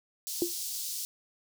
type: high-pass noise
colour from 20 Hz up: pink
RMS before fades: -36 dBFS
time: 0.27-1.05 s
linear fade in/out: 0 ms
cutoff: 4500 Hz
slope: 24 dB/octave
type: tone with exponential decay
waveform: sine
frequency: 346 Hz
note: F4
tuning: 16 cents flat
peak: -21 dBFS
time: 0.42-0.54 s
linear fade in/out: 1 ms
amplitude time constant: 24 ms
effects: none